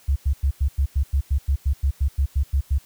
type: tone bursts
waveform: sine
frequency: 69.1 Hz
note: C#2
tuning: 5 cents flat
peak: -16 dBFS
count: 16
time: 0.08-2.785 s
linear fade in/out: 10 ms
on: 80 ms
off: 95 ms
effects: white hiss -53 dBFS RMS until 2.85 s